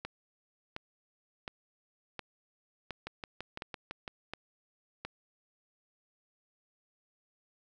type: two click trains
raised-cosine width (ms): 0.3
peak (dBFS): -22 / -23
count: 8 / 7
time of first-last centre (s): 0.05-5.05 / 3.07-4.078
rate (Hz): 1.4 / 5.95
effects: none